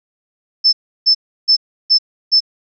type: tone bursts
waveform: sine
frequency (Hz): 5274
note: E8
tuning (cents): 0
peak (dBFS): -7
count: 5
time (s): 0.64-2.405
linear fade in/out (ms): 20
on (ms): 89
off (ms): 330
effects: none